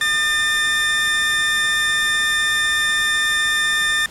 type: tone pair together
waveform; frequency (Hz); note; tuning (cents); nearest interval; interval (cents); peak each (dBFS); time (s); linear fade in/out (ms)
30% pulse; 1221.2 / 1796; D#6 / A6; -33 / +35; perfect fifth; 668; -25 / -14; 0.01-4.06; 2
effects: pink hiss -40 dBFS RMS until 4.1 s + low-pass 11000 Hz 12 dB/octave